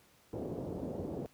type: low-pass noise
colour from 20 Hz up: white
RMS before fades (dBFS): -39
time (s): 0.33-1.26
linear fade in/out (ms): 0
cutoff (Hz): 520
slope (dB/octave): 24
effects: pink hiss -65 dBFS RMS until 1.33 s + high-pass 80 Hz 12 dB/octave